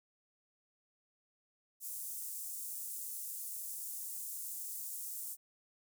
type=high-pass noise; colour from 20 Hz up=pink; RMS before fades=-43 dBFS; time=1.8-5.37 s; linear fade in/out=50 ms; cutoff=8100 Hz; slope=24 dB/octave; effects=none